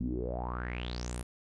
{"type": "tone with low-pass filter sweep", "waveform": "sawtooth", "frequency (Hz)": 60.7, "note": "B1", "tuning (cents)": -29, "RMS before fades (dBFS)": -36, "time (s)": [0, 1.23], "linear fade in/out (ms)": 10, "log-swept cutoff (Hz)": [210, 11000], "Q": 8.2, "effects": []}